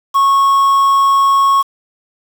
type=tone with quantisation; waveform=triangle; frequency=1100 Hz; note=C#6; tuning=14 cents flat; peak=-6 dBFS; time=0.14-1.63 s; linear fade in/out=20 ms; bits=5; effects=none